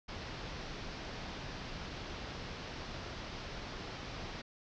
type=low-pass noise; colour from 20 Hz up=pink; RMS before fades=-44 dBFS; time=0.08-4.42 s; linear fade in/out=10 ms; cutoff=5600 Hz; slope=48 dB/octave; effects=none